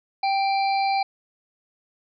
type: harmonic tone with a mistuned harmonic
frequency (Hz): 784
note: G5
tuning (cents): 0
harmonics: 1 / 3 / 5 / 6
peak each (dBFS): -20 / -30 / -34 / -36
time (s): 0.23-1.03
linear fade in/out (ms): 5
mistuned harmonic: 5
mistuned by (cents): +99
effects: none